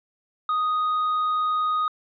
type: tone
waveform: triangle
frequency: 1244.5 Hz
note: D#6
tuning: in tune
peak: -19 dBFS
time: 0.49-1.88 s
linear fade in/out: 2 ms
effects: resampled to 11025 Hz